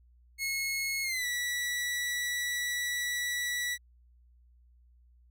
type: tone with pitch glide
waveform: sawtooth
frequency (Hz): 2175 to 1948.9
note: C#7 to B6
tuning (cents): -33 to -23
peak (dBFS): -27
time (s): 0.38-3.78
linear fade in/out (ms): 50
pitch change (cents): -190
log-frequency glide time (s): 1.03-1.26
effects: added 60 Hz sine -58 dBFS peak until 5.3 s